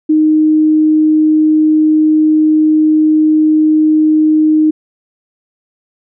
sine tone, 309.7 Hz, D#4, 8 cents flat, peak -6 dBFS, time 0.09-4.71 s, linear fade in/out 10 ms, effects none

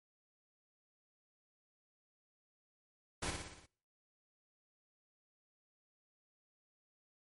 pink noise with echo, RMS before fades -38 dBFS, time 3.22-3.31 s, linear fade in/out 10 ms, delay 59 ms, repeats 6, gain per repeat -4 dB, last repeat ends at 3.664 s, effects noise-tail reverb RT60 0.6 s tail -26 dB re dry + MP3 48 kbps

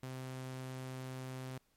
sawtooth tone, 129.8 Hz, C3, 13 cents flat, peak -38 dBFS, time 0.03-1.58 s, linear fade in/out 2 ms, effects pink hiss -75 dBFS RMS until 1.76 s + MP3 64 kbps

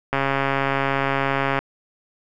click train, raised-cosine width 0.5 ms, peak -6 dBFS, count 201, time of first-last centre 0.13-1.59 s, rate 137 Hz, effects none

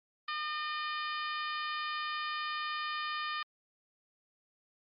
harmonic tone, 607 Hz, D#5, 43 cents flat, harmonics 2 / 3 / 4 / 5 / 6 / 7 / 8, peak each -36 / -40 / -44 / -44 / -46 / -50 / -48 dBFS, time 0.28-3.43 s, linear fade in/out 5 ms, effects MP3 32 kbps

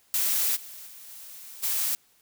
blue noise with level steps, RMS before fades -25 / -43 / -46 / -44 / -27 dBFS, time 0.14-1.95 s, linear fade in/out 0 ms, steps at 0.55 / 0.86 / 1.07 / 1.62 s, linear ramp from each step 20 ms, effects white hiss -63 dBFS RMS until 2.21 s

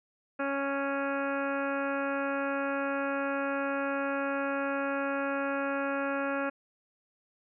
harmonic tone, 277.2 Hz, C#4, in tune, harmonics 1 / 2 / 3 / 4 / 5 / 6 / 7 / 8 / 9 / 10, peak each -34 / -33 / -40 / -40 / -36 / -39 / -50 / -50 / -44 / -54 dBFS, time 0.39-6.5 s, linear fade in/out 10 ms, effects none

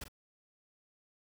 pink noise with echo, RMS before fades -42 dBFS, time 0.01-0.04 s, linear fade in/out 5 ms, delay 43 ms, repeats 1, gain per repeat -9 dB, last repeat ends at 0.083 s, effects none

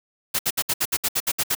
white noise bursts, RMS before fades -22 dBFS, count 11, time 0.34-1.551 s, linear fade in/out 10 ms, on 51 ms, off 65 ms, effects none

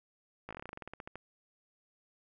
slowing click train, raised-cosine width 0.5 ms, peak -28 dBFS, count 17, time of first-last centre 0.49-1.156 s, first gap 17 ms, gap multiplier 1.11, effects none

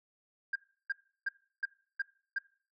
sine tone bursts, 1600 Hz, G6, 35 cents sharp, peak -28 dBFS, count 6, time 0.53-2.386 s, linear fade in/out 5 ms, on 26 ms, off 340 ms, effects noise-tail reverb RT60 0.4 s tail -20 dB re dry + tanh soft clip ceiling -27 dBFS

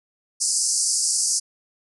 white band-pass noise, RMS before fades -22 dBFS, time 0.4-1.4 s, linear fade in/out 20 ms, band 4700 to 10000 Hz, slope 96 dB/octave, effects none

